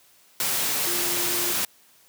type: tone in noise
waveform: sine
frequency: 350.1 Hz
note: F4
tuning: 4 cents sharp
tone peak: -33 dBFS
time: 0.87-1.52 s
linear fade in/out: 2 ms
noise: white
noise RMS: -25 dBFS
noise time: 0.4-1.65 s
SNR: -11 dB
effects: white hiss -57 dBFS RMS until 2.08 s + high-pass 100 Hz 12 dB/octave